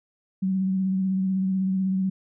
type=tone with vibrato; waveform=sine; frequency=189.6 Hz; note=F#3; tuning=43 cents sharp; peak=-21 dBFS; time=0.42-2.1 s; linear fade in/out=10 ms; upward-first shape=triangle; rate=16 Hz; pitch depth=32 cents each way; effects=none